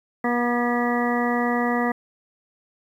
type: harmonic tone with a mistuned harmonic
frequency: 240.9 Hz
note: B3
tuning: 43 cents flat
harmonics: 1 / 2 / 3 / 4 / 5 / 7 / 8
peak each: -23 / -27 / -27 / -31 / -30 / -34 / -29 dBFS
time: 0.24-1.92 s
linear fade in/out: 5 ms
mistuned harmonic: 8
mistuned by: +16 cents
effects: 9-bit